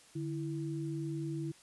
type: tone pair together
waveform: sine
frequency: 147.67 / 329.6 Hz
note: D3 / E4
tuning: +10 / 0 cents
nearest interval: octave + major second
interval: 1390 cents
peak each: -37 / -38 dBFS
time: 0.15-1.52 s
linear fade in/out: 10 ms
effects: white hiss -60 dBFS RMS until 1.62 s + resampled to 24000 Hz